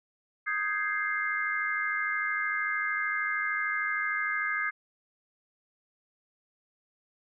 sine chord, Ab major seventh, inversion second, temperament equal, 1244.5 / 1568 / 1661.2 / 2093 Hz, Eb6 / G6 / Ab6 / C7, 0 / 0 / 0 / 0 cents, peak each -34 / -35 / -32 / -32 dBFS, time 0.46-4.71 s, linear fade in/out 20 ms, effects none

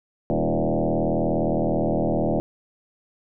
sine tone with frequency modulation, 180 Hz, F#3, 47 cents flat, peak -19 dBFS, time 0.3-2.4 s, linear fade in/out 0 ms, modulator 79.5 Hz, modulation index 6.5, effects none

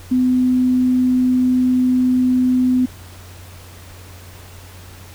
sine tone, 253 Hz, B3, 42 cents sharp, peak -12 dBFS, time 0.11-2.86 s, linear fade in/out 10 ms, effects added 90 Hz sine -38 dBFS peak until 5.14 s + pink hiss -42 dBFS RMS until 5.14 s

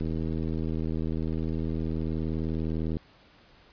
click train, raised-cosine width 3 ms, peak -19 dBFS, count 238, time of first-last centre 0.01-2.969 s, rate 80.1 Hz, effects pink hiss -57 dBFS RMS until 3.72 s + resampled to 11025 Hz

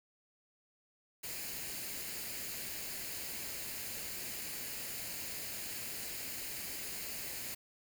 white noise with comb filter, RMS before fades -42 dBFS, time 1.23-7.55 s, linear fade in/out 10 ms, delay 0.43 ms, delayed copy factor +0.5, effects none

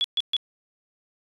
sine tone bursts, 3387 Hz, G#7, 33 cents sharp, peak -20 dBFS, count 3, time 0.01-0.366 s, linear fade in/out 0 ms, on 32 ms, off 130 ms, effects resampled to 22050 Hz

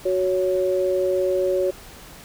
sine tone pair together, 370 / 557.3 Hz, F#4 / C#5, 0 / +9 cents, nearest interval perfect fifth, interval 709 cents, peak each -21 dBFS, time 0.05-1.71 s, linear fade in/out 10 ms, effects pink hiss -43 dBFS RMS until 2.24 s

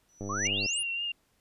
sine tone with exponential growth, 5920 Hz, F#8, in tune, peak -25 dBFS, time 0.09-0.47 s, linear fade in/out 0 ms, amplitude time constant 81 ms
click train, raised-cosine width 2 ms, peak -25 dBFS, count 46, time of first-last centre 0.21-0.66 s, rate 100 Hz
sine exponential sweep, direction up, 1021 to 10750 Hz, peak -31 dBFS, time 0.29-0.83 s, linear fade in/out 10 ms
sine tone with vibrato, 2781 Hz, F7, 8 cents flat, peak -30 dBFS, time 0.45-1.12 s, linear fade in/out 5 ms, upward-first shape triangle, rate 3.8 Hz, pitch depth 41 cents each way
effects pink hiss -70 dBFS RMS until 1.4 s + resampled to 32000 Hz

